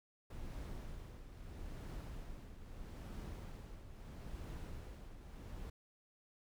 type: noise with tremolo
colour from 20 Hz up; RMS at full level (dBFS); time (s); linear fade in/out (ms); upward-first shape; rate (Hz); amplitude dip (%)
brown; -45; 0.3-5.7; 5; triangle; 0.77; 65
effects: none